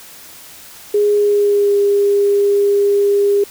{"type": "tone with pitch glide", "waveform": "sine", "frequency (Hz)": [413.8, 404.3], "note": ["G#4", "G#4"], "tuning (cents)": [-6, -46], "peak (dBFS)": -10, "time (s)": [0.94, 3.44], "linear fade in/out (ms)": 5, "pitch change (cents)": -40, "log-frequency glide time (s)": [1.12, 1.79], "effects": ["white hiss -38 dBFS RMS until 3.5 s"]}